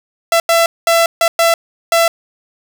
sawtooth tone bursts at uneven times, 670 Hz, E5, 28 cents sharp, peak -5 dBFS, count 6, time 0.32-0.4 / 0.49-0.66 / 0.87-1.06 / 1.21-1.28 / 1.39-1.54 / 1.92-2.08 s, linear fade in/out 2 ms, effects none

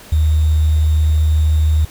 sine tone with sample-and-hold, 77.5 Hz, D#2, 6 cents flat, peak -10 dBFS, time 0.12-1.85 s, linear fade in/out 5 ms, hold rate 3675 Hz, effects pink hiss -39 dBFS RMS until 1.9 s

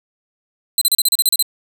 15% pulse tone bursts, 4055 Hz, B7, 45 cents sharp, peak -5 dBFS, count 10, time 0.78-1.426 s, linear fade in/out 2 ms, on 34 ms, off 34 ms, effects none

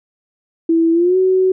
sine tone with pitch glide, 329.6 to 374.3 Hz, E4 to F#4, 0 to +20 cents, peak -10 dBFS, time 0.69-1.52 s, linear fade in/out 5 ms, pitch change +220 cents, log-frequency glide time 0.92-1.17 s, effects none

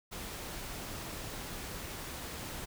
pink noise, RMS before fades -42 dBFS, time 0.11-2.66 s, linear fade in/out 20 ms, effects none

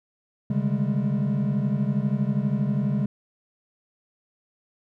triangle tone cluster, 136.5 / 149.3 / 199 / 211.2 Hz, C#3 / D3 / G3 / G#3, -26 / +29 / +26 / +29 cents, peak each -24 / -28 / -24 / -26 dBFS, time 0.5-3.06 s, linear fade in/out 5 ms, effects none

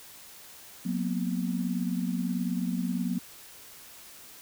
sine tone cluster, 182.1 / 232 / 250.5 Hz, F#3 / A#3 / B3, -27 / -8 / +25 cents, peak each -30 / -32 / -33 dBFS, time 0.85-3.19 s, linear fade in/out 10 ms, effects white hiss -49 dBFS RMS until 4.41 s

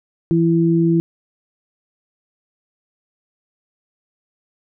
sine tone pair together, 166.4 / 333.3 Hz, E3 / E4, +17 / +19 cents, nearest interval octave, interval 1202 cents, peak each -15 dBFS, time 0.31-1 s, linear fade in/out 0 ms, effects none

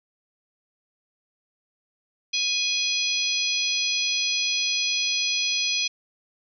harmonic tone with a mistuned harmonic, 830.6 Hz, G#5, in tune, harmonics 3 / 4 / 5 / 6 / 7, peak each -27 / -28 / -29 / -30 / -30 dBFS, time 2.33-5.88 s, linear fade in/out 10 ms, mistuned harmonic 7, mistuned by +37 cents, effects none

